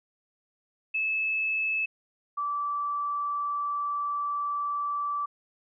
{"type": "tone pair in turn", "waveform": "sine", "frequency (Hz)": [2606, 1160.8], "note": ["E7", "D6"], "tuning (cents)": [-20, -21], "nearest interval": "octave + major second", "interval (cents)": 1401, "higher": "first", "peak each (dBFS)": [-25, -27], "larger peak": "first", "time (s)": [[0.94, 1.86], [2.37, 5.26]], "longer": "second", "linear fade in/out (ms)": 10, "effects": []}